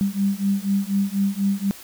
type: beating tone pair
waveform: sine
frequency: 196 / 200.1 Hz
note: G3 / G3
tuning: 0 / +36 cents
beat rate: 4.1 Hz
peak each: -22 dBFS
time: 0.01-1.71 s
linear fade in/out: 0 ms
effects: white hiss -42 dBFS RMS until 1.83 s